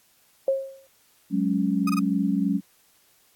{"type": "tone with exponential decay", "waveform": "sine", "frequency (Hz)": 539, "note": "C#5", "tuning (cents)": -49, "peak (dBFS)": -16, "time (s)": [0.48, 0.87], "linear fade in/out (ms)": 2, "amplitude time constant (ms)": 84}
{"type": "chord", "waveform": "sine", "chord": "F# suspended second", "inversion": "none", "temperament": "just", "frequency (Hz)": [185, 208.1, 277.5], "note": ["F#3", "G#3", "C#4"], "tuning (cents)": [0, 4, 2], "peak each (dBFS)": -25, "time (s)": [1.3, 2.61], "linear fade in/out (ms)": 50}
{"type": "tone bursts", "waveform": "35% pulse", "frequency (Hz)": 1244.5, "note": "D#6", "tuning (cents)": 0, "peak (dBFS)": -24, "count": 3, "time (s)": [1.87, 1.993], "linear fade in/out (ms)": 5, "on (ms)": 27, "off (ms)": 21}
{"effects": ["white hiss -61 dBFS RMS until 3.35 s", "AAC 64 kbps"]}